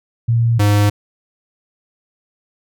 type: tone pair in turn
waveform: sine / square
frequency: 116.54 / 103.08 Hz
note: A#2 / G#2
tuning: 0 / -12 cents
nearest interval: major second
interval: 212 cents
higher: first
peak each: -11 dBFS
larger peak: neither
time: 0.28-0.59 / 0.59-0.9 s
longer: neither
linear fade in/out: 10 ms
effects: none